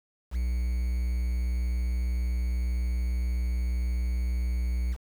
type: tone with quantisation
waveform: triangle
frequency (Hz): 60.9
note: B1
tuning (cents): -24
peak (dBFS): -23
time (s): 0.31-4.97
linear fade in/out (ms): 50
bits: 8
effects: none